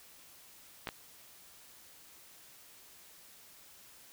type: clicks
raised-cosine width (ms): 0.3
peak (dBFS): -20 / -22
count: 2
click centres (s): 0.872 / 0.889
effects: white hiss -57 dBFS RMS until 4.12 s